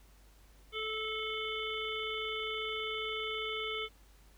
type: harmonic tone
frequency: 436.3 Hz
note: A4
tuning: 15 cents flat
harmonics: 1 / 3 / 5 / 7 / 8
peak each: -40 / -42 / -40 / -41 / -43 dBFS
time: 0.72-3.89 s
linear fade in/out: 50 ms
effects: added 50 Hz sine -58 dBFS peak until 4.37 s + pink hiss -65 dBFS RMS until 4.37 s